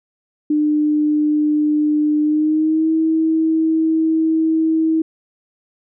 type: tone with pitch glide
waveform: sine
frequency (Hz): 300.7 to 320.4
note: D4 to E4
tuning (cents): +41 to -49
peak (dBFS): -13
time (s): 0.5-5.02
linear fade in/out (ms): 5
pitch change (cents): +110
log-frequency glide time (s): 2.21-2.9
effects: none